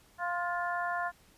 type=harmonic tone with a mistuned harmonic; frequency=349.5 Hz; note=F4; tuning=1 cent sharp; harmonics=2 / 3 / 4 / 5; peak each=-34 / -36 / -37 / -38 dBFS; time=0.18-1.12 s; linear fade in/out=50 ms; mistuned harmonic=4; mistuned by=+21 cents; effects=pink hiss -62 dBFS RMS until 1.37 s + resampled to 32000 Hz